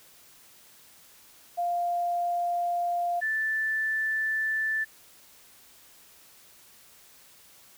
sine tone pair in turn, 698.5 / 1760.1 Hz, F5 / A6, 0 / 0 cents, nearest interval octave + major third, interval 1600 cents, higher second, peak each -25 dBFS, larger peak neither, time 1.57-3.21 / 3.21-4.85 s, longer neither, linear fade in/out 20 ms, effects white hiss -55 dBFS RMS until 7.77 s

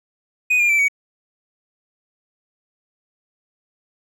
triangle tone with pitch steps, 2489 / 2408 / 2330 / 2255 Hz, D#7 / D7 / D7 / C#7, 0 / +43 / -14 / +29 cents, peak -12 dBFS, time 0.5-0.884 s, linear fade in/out 10 ms, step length 96 ms, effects none

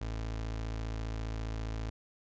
30% pulse tone, 54.9 Hz, A1, 3 cents flat, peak -32 dBFS, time 0.01-1.9 s, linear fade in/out 5 ms, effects resampled to 16000 Hz

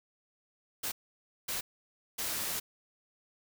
white noise bursts at uneven times, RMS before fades -35 dBFS, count 3, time 0.83-0.92 / 1.48-1.61 / 2.18-2.6 s, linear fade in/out 10 ms, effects none

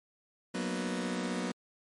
sawtooth chord, B major seventh, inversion second, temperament just, 185.21 / 231.5 / 246.9 / 308.7 Hz, F#3 / A#3 / B3 / D#4, +2 / -12 / 0 / -14 cents, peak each -32 / -36 / -32 / -38 dBFS, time 0.54-1.52 s, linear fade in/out 10 ms, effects MP3 48 kbps

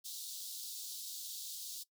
pink high-pass noise, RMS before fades -45 dBFS, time 0.04-1.84 s, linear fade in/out 20 ms, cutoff 3600 Hz, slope 48 dB/octave, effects noise-tail reverb RT60 0.1 s tail -19 dB re dry

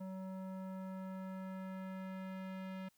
square tone with low-pass filter sweep, 188.8 Hz, F#3, 35 cents sharp, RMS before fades -45 dBFS, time 0-2.89 s, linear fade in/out 10 ms, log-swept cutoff 850 to 2700 Hz, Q 1.1, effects white hiss -75 dBFS RMS until 2.97 s

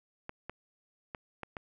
clicks, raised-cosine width 0.5 ms, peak -24 dBFS, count 5, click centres 0.294 / 0.496 / 1.148 / 1.433 / 1.568 s, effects none

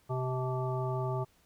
harmonic tone with a mistuned harmonic, 129 Hz, C3, 24 cents flat, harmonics 1 / 3 / 5 / 7 / 9, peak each -32 / -37 / -39 / -40 / -42 dBFS, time 0.09-1.25 s, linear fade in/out 20 ms, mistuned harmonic 7, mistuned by -49 cents, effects pink hiss -67 dBFS RMS until 1.45 s

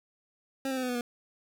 25% pulse tone with pitch steps, 268.7 / 262.9 / 257.2 / 251.6 / 246.1 / 240.8 Hz, C4 / C4 / C4 / B3 / B3 / B3, +46 / +8 / -30 / +32 / -6 / -44 cents, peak -26 dBFS, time 0.65-1.01 s, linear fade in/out 2 ms, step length 60 ms, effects none

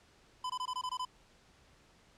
square tone bursts, 1008 Hz, B5, 35 cents sharp, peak -35 dBFS, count 8, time 0.44-1.051 s, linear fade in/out 5 ms, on 58 ms, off 21 ms, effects pink hiss -64 dBFS RMS until 2.17 s + low-pass 7000 Hz 12 dB/octave

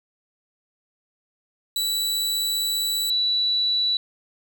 sawtooth / sine tone pair in turn, 3945 / 3945 Hz, B7 / B7, -3 / -3 cents, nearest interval unison, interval 0 cents, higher neither, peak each -19 / -19 dBFS, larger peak neither, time 1.76-3.1 / 3.1-3.97 s, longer first, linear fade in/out 2 ms, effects 9-bit

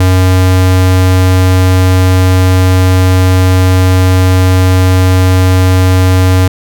square tone, 92.5 Hz, F#2, in tune, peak -5 dBFS, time 0-6.48 s, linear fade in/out 5 ms, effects none

